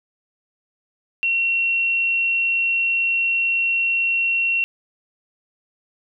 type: tone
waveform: sine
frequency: 2729 Hz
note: F7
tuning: 41 cents flat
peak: -17 dBFS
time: 1.23-4.64 s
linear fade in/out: 0 ms
effects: none